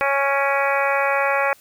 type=harmonic tone with a mistuned harmonic; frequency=277.2 Hz; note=C#4; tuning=in tune; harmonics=2 / 3 / 4 / 5 / 6 / 7 / 8 / 9; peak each=-22 / -24 / -25 / -26 / -27 / -27 / -28 / -29 dBFS; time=0.01-1.53 s; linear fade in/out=0 ms; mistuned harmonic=8; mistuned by=+35 cents; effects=white hiss -52 dBFS RMS until 1.6 s